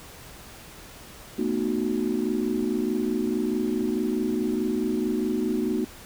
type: chord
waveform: sine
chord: B dominant seventh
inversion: third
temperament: just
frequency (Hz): 222.2 / 246.9 / 308.7 / 370.4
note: A3 / B3 / D#4 / F#4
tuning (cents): +17 / 0 / -14 / +2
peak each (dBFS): -28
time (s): 1.38-5.85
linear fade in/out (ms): 10
effects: tanh soft clip ceiling -14 dBFS + pink hiss -45 dBFS RMS until 6.05 s